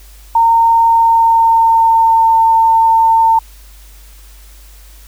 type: tone with pitch glide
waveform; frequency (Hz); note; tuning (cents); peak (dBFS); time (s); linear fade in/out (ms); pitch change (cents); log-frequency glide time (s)
sine; 917 to 902.8; A#5 to A5; -29 to +44; -6; 0.35-3.39; 5; -27; 0.85-2.36
effects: added 50 Hz sine -36 dBFS peak until 5.07 s + white hiss -44 dBFS RMS until 5.07 s